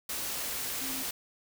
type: tone in noise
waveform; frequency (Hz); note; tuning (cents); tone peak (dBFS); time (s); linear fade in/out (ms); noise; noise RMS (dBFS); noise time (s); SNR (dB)
sine; 265.5; C4; +25; -41; 0.81-1.03; 5; white; -35; 0.09-1.11; -9
effects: none